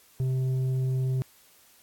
triangle tone with tanh clipping, 130.2 Hz, C3, 8 cents flat, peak -25 dBFS, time 0.2-1.22 s, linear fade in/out 0 ms, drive 10 dB, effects white hiss -58 dBFS RMS until 1.82 s + AAC 64 kbps

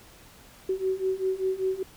sine beating tone pair, 375.3 / 380.4 Hz, F#4 / F#4, +25 / +48 cents, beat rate 5.1 Hz, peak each -29 / -27 dBFS, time 0.69-1.83 s, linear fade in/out 5 ms, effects pink hiss -52 dBFS RMS until 1.96 s

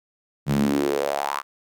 sawtooth tone with high-pass filter sweep, 70.7 Hz, C#2, 35 cents sharp, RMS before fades -23 dBFS, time 0.46-1.43 s, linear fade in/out 50 ms, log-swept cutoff 150 to 1200 Hz, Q 4.6, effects none

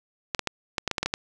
clicks, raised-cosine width 0.2 ms, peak -8 dBFS, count 10, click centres 0.348 / 0.393 / 0.473 / 0.782 / 0.877 / 0.913 / 0.982 / 1.03 / 1.06 / 1.139 s, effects none

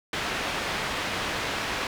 white low-pass noise, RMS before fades -30 dBFS, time 0.13-1.87 s, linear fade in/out 2 ms, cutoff 2700 Hz, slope 12 dB/octave, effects none

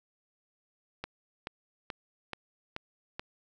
click train, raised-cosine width 0.3 ms, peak -20 dBFS, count 6, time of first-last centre 1.04-3.195 s, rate 2.32 Hz, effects none

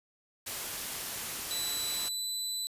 white noise, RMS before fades -37 dBFS, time 0.46-2.09 s, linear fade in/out 10 ms
25% pulse tone with pitch glide, 3969 to 3994 Hz, B7 to B7, +8 to +19 cents, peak -28 dBFS, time 1.51-2.67 s, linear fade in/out 0 ms, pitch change +11 cents, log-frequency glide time 1.87-2.29 s
effects resampled to 32000 Hz

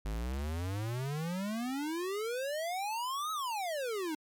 square exponential two-way sweep, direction up then down, 50 to 1300 to 297.1 Hz, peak -34 dBFS, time 0.05-4.15 s, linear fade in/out 5 ms, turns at 3.32 s, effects MP3 96 kbps

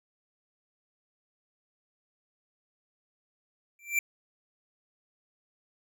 square tone with exponential growth, 2349 Hz, D7, in tune, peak -21 dBFS, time 3.79-3.99 s, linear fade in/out 2 ms, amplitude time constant 43 ms, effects none

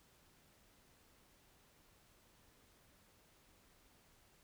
silence, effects pink hiss -69 dBFS RMS until 4.43 s

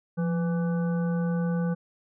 harmonic tone with a mistuned harmonic, 166.3 Hz, E3, 16 cents sharp, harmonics 1 / 3 / 5 / 7 / 9, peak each -24 / -34 / -43 / -45 / -43 dBFS, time 0.17-1.75 s, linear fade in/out 20 ms, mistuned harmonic 1, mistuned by +72 cents, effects none

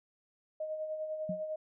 sine tone with tremolo, 622.3 Hz, D#5, in tune, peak -33 dBFS, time 0.6-1.56 s, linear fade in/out 5 ms, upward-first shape sine, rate 10 Hz, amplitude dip 45%
sine tone with exponential decay, 181.9 Hz, F#3, 29 cents flat, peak -31 dBFS, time 1.29-1.44 s, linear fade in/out 5 ms, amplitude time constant 32 ms
effects none

